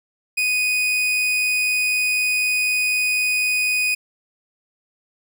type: tone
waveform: 40% pulse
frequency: 2488 Hz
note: D#7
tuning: 1 cent flat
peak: -17 dBFS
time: 0.37-3.95 s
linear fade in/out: 10 ms
effects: none